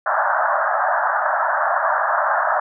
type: band-pass noise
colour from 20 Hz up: pink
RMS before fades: -19 dBFS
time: 0.06-2.6 s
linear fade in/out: 5 ms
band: 600 to 1700 Hz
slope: 96 dB/octave
effects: none